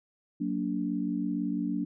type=chord; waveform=sine; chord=Gb augmented; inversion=none; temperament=just; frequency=185 / 231.2 / 289.1 Hz; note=Gb3 / Bb3 / D4; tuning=0 / -14 / -27 cents; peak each=-33 / -33 / -31 dBFS; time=0.4-1.85 s; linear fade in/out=10 ms; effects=none